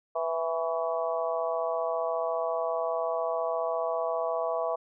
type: harmonic tone with a mistuned harmonic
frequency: 165 Hz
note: E3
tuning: 2 cents sharp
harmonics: 3 / 4 / 5 / 6 / 7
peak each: -33 / -29 / -38 / -37 / -36 dBFS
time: 0.15-4.76 s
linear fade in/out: 10 ms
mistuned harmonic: 7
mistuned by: -40 cents
effects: none